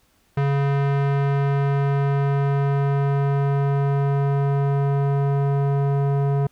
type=tone with low-pass filter sweep; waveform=square; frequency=140 Hz; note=C#3; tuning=18 cents sharp; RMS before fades=-20 dBFS; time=0.37-6.47 s; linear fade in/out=5 ms; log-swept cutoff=1900 to 850 Hz; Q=0.87; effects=pink hiss -62 dBFS RMS until 6.51 s